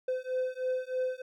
triangle beating tone pair, 510 / 513.2 Hz, C5 / C5, -44 / -34 cents, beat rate 3.2 Hz, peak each -31 dBFS, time 0.08-1.22 s, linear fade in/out 5 ms, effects none

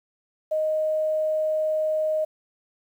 sine tone, 622.3 Hz, D#5, in tune, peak -21 dBFS, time 0.51-2.25 s, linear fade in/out 10 ms, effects 9-bit

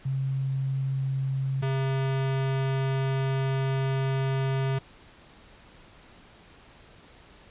sine / square tone pair in turn, 134.3 / 134.3 Hz, C3 / C3, +46 / +46 cents, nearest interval unison, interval 0 cents, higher neither, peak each -25 dBFS, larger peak neither, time 0.05-1.62 / 1.62-4.79 s, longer second, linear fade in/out 10 ms, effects pink hiss -53 dBFS RMS until 7.5 s + resampled to 8000 Hz

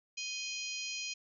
harmonic tone with a mistuned harmonic, 830.6 Hz, G#5, in tune, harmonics 3 / 4 / 5 / 6 / 7 / 8, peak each -41 / -45 / -45 / -45 / -47 / -45 dBFS, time 0.17-1.14 s, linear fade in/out 10 ms, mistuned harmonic 4, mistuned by -88 cents, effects none

